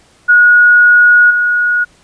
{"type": "tone with level steps", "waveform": "sine", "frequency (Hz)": 1451, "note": "F#6", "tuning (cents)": -34, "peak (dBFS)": [-3, -9], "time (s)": [0.28, 1.85], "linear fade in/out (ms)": 20, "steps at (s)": 1.3, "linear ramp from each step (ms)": 10, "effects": ["pink hiss -48 dBFS RMS until 2.03 s", "resampled to 22050 Hz"]}